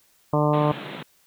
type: harmonic tone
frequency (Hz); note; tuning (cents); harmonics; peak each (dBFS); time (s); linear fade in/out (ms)
149.3; D3; +29; 1 / 2 / 3 / 4 / 5 / 6 / 7 / 8; -22 / -25 / -27 / -24 / -30 / -29 / -28 / -33; 0.33-0.72; 5
type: band-pass noise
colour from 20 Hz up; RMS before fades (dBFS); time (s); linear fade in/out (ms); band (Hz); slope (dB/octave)
pink; -36; 0.53-1.03; 5; 130 to 3900; 96
effects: white hiss -61 dBFS RMS until 1.26 s